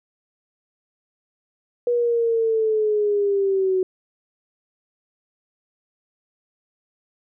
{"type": "linear sweep", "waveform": "sine", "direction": "down", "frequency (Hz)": [484.8, 370], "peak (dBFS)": -17, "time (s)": [1.87, 3.83], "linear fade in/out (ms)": 2, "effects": []}